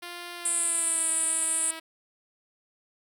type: tone with pitch glide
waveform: 5% pulse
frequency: 349.2 to 323.9 Hz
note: F4 to E4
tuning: 0 to -30 cents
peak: -26 dBFS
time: 0.02-1.8 s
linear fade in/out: 10 ms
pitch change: -130 cents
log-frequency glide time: 0.35-1.12 s
type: band-pass noise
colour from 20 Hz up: white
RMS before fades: -27 dBFS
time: 0.45-1.71 s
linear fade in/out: 5 ms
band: 8000 to 10000 Hz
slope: 96 dB/octave
effects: none